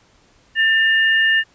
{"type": "tone pair together", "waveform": "sine", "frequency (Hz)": [1788.5, 2839], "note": ["A6", "F7"], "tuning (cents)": [28, 28], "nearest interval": "minor sixth", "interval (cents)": 800, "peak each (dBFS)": [-13, -20], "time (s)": [0.55, 1.44], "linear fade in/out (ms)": 50, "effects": ["pink hiss -55 dBFS RMS until 1.54 s", "resampled to 16000 Hz"]}